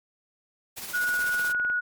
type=noise with tremolo; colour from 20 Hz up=white; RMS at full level=-35 dBFS; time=0.76-1.53 s; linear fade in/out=20 ms; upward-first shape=sine; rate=16 Hz; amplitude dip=45%
type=tone; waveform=sine; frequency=1459 Hz; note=F#6; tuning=25 cents flat; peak=-23 dBFS; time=0.93-1.81 s; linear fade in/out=20 ms
type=click train; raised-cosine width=0.5 ms; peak=-25 dBFS; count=14; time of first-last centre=1.04-1.7 s; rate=19.7 Hz
effects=MP3 96 kbps